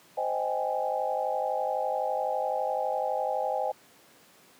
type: chord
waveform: sine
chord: Ab major seventh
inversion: first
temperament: just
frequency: 519.1 / 623 / 778.7 / 830.6 Hz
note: C5 / Eb5 / G5 / Ab5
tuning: -14 / +2 / -12 / 0 cents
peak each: -32 dBFS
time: 0.17-3.72 s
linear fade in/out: 10 ms
effects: pink hiss -57 dBFS RMS until 4.59 s + high-pass 200 Hz 12 dB/octave